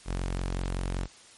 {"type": "tone", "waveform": "sawtooth", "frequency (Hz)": 45.23, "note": "F#1", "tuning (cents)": -39, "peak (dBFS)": -25, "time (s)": [0.05, 1.08], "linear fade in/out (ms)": 50, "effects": ["white hiss -53 dBFS RMS until 1.37 s", "MP3 48 kbps"]}